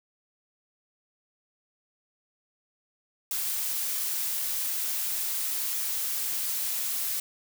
blue noise, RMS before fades -30 dBFS, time 3.31-7.2 s, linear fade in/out 2 ms, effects none

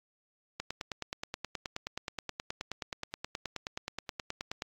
click train, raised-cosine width 0.2 ms, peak -18 dBFS, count 39, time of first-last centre 0.6-4.621 s, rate 9.45 Hz, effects AAC 64 kbps

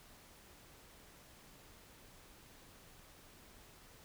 silence, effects pink hiss -60 dBFS RMS until 4.04 s

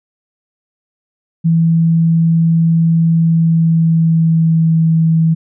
sine tone with pitch glide, 164.81 to 162.26 Hz, E3 to E3, 0 to -27 cents, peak -8 dBFS, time 1.44-5.35 s, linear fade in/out 20 ms, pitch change -27 cents, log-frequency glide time 3.11-4.81 s, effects none

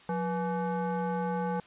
sine tone with frequency modulation, 180 Hz, F#3, 47 cents flat, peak -28 dBFS, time 0.09-1.6 s, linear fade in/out 2 ms, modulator 667 Hz, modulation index 1.2, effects white hiss -55 dBFS RMS until 1.66 s + resampled to 8000 Hz

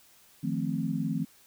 sine chord, F dominant seventh, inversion third, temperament equal, 155.56 / 174.61 / 220 / 261.6 Hz, Eb3 / F3 / A3 / C4, 0 / 0 / 0 / 0 cents, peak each -33 dBFS, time 0.43-1.25 s, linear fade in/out 10 ms, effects white hiss -59 dBFS RMS until 1.46 s

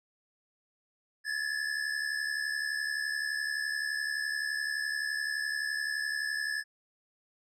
square tone pair together, 1688.3 / 1760 Hz, G#6 / A6, +28 / 0 cents, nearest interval minor second, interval 72 cents, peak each -34 / -35 dBFS, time 1.24-6.64 s, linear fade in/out 50 ms, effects low-pass 9000 Hz 12 dB/octave

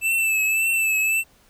square tone with vibrato, 2637 Hz, E7, in tune, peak -19 dBFS, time 0.01-1.24 s, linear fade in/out 50 ms, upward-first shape triangle, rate 1.8 Hz, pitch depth 47 cents each way, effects pink hiss -57 dBFS RMS until 1.49 s

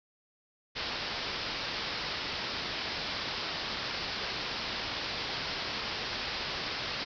white low-pass noise, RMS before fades -36 dBFS, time 0.75-7.05 s, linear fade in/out 20 ms, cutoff 5300 Hz, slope 96 dB/octave, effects none

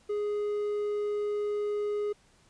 triangle tone, 415.3 Hz, G#4, in tune, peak -26 dBFS, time 0.09-2.13 s, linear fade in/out 10 ms, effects pink hiss -63 dBFS RMS until 2.49 s + resampled to 22050 Hz

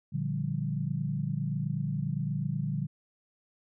sine chord, G minor seventh, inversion first, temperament equal, 116.54 / 146.83 / 174.61 / 196 Hz, Bb2 / D3 / F3 / G3, 0 / 0 / 0 / 0 cents, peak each -36 / -31 / -36 / -37 dBFS, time 0.12-2.87 s, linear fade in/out 20 ms, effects none

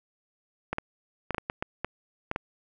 clicks, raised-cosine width 0.5 ms, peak -14 dBFS, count 10, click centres 0.73 / 0.784 / 1.307 / 1.346 / 1.382 / 1.499 / 1.625 / 1.846 / 2.314 / 2.361 s, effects none

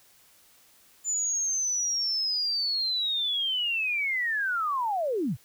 sine linear sweep, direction down, 7080 to 89.6 Hz, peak -25 dBFS, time 1.04-5.37 s, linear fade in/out 50 ms, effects white hiss -59 dBFS RMS until 5.44 s

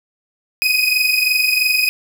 30% pulse tone pair together, 2495 / 2518 Hz, D#7 / D#7, +4 / +20 cents, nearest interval unison, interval 16 cents, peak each -14 dBFS, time 0.62-1.89 s, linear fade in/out 0 ms, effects none

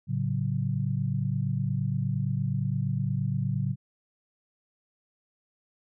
sine chord, F# minor, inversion first, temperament equal, 110 / 138.59 / 185 Hz, A2 / C#3 / F#3, 0 / 0 / 0 cents, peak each -30 / -28 / -32 dBFS, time 0.07-3.76 s, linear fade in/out 50 ms, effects none

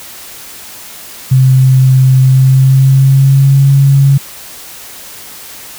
sine tone with pitch glide, 130.81 to 137.95 Hz, C3 to C#3, 0 to -8 cents, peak -3 dBFS, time 1.31-4.18 s, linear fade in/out 10 ms, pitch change +92 cents, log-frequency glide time 2.23-3.69 s, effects white hiss -30 dBFS RMS until 5.78 s

